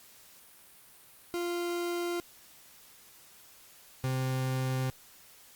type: tone pair in turn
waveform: 40% pulse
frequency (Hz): 347.7 / 130.24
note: F4 / C3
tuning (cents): -8 / -8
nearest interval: octave + perfect fourth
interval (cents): 1700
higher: first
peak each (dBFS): -30 / -28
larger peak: second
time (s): 1.34-2.2 / 4.04-4.9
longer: neither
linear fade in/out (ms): 0
effects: white hiss -56 dBFS RMS until 5.55 s + Opus 48 kbps